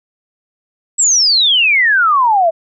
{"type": "exponential sweep", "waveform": "sine", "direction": "down", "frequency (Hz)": [7902, 633], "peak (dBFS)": -8, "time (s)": [0.98, 2.51], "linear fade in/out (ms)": 20, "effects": []}